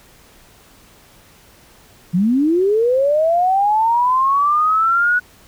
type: linear sweep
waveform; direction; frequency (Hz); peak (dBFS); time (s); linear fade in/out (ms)
sine; up; 164.81 to 1480; -12; 2.13-5.2; 20
effects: pink hiss -48 dBFS RMS until 5.47 s